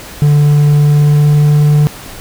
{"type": "tone with pitch glide", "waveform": "triangle", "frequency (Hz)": [146.83, 148.36], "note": ["D3", "D3"], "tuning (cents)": [0, 18], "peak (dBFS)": -3, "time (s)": [0.22, 1.87], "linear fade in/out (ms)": 0, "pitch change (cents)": 18, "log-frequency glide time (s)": [0.74, 1.64], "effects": ["pink hiss -30 dBFS RMS until 2.2 s"]}